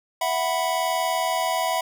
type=chord; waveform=square; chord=E suspended second; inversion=none; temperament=equal; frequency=659.3 / 740 / 987.8 Hz; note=E5 / F#5 / B5; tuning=0 / 0 / 0 cents; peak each=-27 dBFS; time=0.21-1.81 s; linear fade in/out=5 ms; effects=none